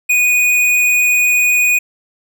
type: tone with tanh clipping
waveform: sine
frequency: 2473 Hz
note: D#7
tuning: 11 cents flat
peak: -11 dBFS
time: 0.09-1.79 s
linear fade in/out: 10 ms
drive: 18 dB
effects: none